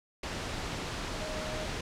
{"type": "tone in noise", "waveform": "sine", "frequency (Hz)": 620, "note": "D#5", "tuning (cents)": -6, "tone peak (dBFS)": -39, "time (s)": [1.21, 1.66], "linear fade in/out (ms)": 5, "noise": "pink", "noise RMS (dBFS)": -36, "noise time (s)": [0.23, 1.81], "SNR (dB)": -6, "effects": ["low-pass 6000 Hz 12 dB/octave"]}